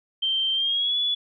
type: tone with pitch glide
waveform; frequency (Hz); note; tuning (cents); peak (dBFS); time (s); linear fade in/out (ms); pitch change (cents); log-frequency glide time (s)
sine; 3136 to 3420; G7 to A7; 0 to -50; -21; 0.22-1.15; 10; +150; 0.53-0.97
effects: none